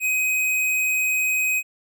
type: tone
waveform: square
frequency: 2518 Hz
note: D#7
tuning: 20 cents sharp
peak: -20 dBFS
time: 0-1.63 s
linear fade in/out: 50 ms
effects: none